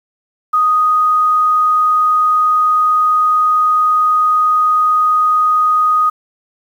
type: tone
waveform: sine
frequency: 1244.5 Hz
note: D#6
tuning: in tune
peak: -9 dBFS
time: 0.53-6.1 s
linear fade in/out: 10 ms
effects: 7-bit